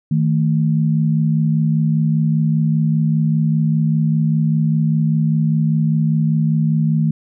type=tone pair together; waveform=sine; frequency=157.05 / 222.1 Hz; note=D#3 / A3; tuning=+16 / +16 cents; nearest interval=tritone; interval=600 cents; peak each=-14 / -19 dBFS; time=0.11-7.11 s; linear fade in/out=5 ms; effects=none